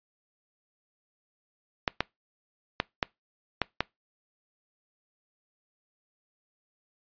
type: clicks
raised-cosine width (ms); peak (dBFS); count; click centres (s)
0.3; -8; 6; 1.878 / 2.006 / 2.801 / 3.028 / 3.617 / 3.806
effects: noise-tail reverb RT60 0.2 s tail -24 dB re dry + resampled to 11025 Hz